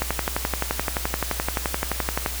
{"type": "click train", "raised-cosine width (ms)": 0.5, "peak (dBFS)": -7, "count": 27, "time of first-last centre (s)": [0.02, 2.261], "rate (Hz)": 11.6, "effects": ["added 60 Hz sine -31 dBFS peak until 2.4 s", "white hiss -32 dBFS RMS until 2.4 s"]}